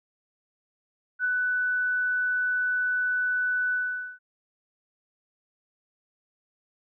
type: tone with ADSR envelope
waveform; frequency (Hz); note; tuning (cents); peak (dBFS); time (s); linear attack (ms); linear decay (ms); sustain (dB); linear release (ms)
sine; 1492; F#6; +14; -21; 1.19-4.19; 58; 7; -2; 460
effects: none